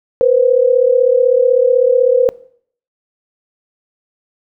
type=tone pair together; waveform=sine; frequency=483 / 519 Hz; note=B4 / C5; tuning=-39 / -14 cents; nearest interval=minor second; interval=125 cents; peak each=-11 dBFS; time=0.21-2.29 s; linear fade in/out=0 ms; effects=noise-tail reverb RT60 0.6 s tail -22 dB re dry